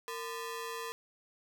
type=ring-modulated tone; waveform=sawtooth; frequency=740 Hz; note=F#5; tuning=in tune; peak=-31 dBFS; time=0.08-0.92 s; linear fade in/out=0 ms; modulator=280 Hz; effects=none